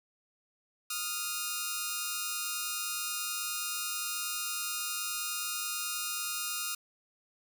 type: tone pair together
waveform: 5% pulse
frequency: 1241 / 1399.8 Hz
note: D#6 / F6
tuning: -5 / +4 cents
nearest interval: major second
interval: 209 cents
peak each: -24 dBFS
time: 0.9-6.75 s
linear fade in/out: 5 ms
effects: none